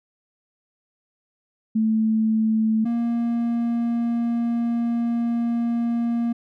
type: tone pair in turn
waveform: sine / triangle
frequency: 220 / 234.6 Hz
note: A3 / A#3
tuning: 0 / +11 cents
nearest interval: minor second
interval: 111 cents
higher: second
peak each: -17 / -18 dBFS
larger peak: first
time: 1.75-2.85 / 2.85-6.33 s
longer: second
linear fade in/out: 10 ms
effects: none